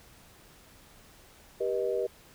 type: chord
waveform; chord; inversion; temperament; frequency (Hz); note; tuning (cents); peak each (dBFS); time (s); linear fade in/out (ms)
sine; G augmented; none; equal with one note detuned; 392 / 482.6 / 622.3; G4 / B4 / D#5; 0 / -40 / 0; -31 / -30 / -34; 1.6-2.07; 10
effects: pink hiss -56 dBFS RMS until 2.34 s